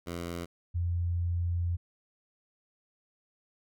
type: tone pair in turn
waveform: 10% pulse / sine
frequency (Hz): 85.9 / 86.65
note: F2 / F2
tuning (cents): -28 / -13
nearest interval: unison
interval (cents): 15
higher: second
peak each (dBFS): -27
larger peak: neither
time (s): 0.06-0.46 / 0.74-1.77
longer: second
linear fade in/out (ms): 20
effects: none